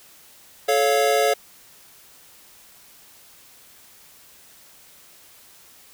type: chord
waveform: square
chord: A augmented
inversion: none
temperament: equal with one note detuned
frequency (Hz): 433.4 / 554.4 / 698.5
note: A4 / C#5 / E#5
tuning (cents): -26 / 0 / 0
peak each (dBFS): -22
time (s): 0.68-1.34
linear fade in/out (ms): 10
effects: white hiss -50 dBFS RMS until 5.93 s